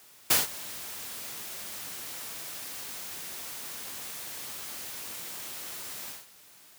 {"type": "noise with ADSR envelope", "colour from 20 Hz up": "white", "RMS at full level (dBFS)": -20, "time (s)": [0.3, 6.27], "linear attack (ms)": 8, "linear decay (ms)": 160, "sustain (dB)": -20, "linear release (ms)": 180, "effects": ["white hiss -55 dBFS RMS until 6.78 s", "high-pass 80 Hz 12 dB/octave"]}